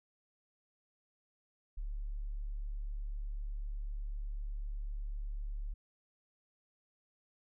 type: tone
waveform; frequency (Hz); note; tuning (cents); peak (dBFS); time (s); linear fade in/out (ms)
sine; 36; D1; -34; -36; 1.77-5.74; 10
effects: none